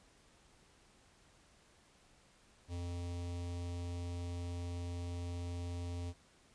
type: tone with notch filter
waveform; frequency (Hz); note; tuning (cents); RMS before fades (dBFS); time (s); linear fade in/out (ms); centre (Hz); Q
square; 87.31; F2; 0; -41; 2.68-6.14; 50; 1500; 0.97
effects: pink hiss -66 dBFS RMS until 6.54 s + resampled to 22050 Hz